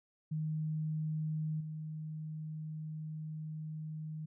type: tone with level steps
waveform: sine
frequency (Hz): 155.56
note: D#3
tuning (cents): 0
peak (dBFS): -33 / -39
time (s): 0.31-4.26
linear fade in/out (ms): 10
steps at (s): 1.6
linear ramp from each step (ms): 10
effects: none